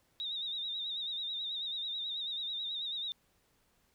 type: tone with vibrato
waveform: sine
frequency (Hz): 3729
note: A#7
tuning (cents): 0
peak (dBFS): -35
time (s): 0.2-3.12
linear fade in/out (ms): 0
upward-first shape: sine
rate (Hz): 9.2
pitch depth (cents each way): 72
effects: pink hiss -72 dBFS RMS until 3.94 s